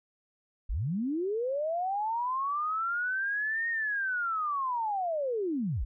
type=linear two-way sweep; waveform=sine; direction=up then down; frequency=32.7 to 1864.7 to 32.7 Hz; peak=-28 dBFS; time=0.69-5.85 s; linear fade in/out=10 ms; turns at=3.69 s; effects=none